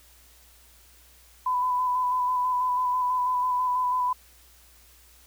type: tone with vibrato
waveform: sine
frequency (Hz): 1000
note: B5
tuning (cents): +21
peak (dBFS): -22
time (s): 1.46-4.13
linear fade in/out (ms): 5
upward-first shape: square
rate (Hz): 6.1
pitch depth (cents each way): 17
effects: added 60 Hz sine -57 dBFS peak until 5.26 s + white hiss -56 dBFS RMS until 5.26 s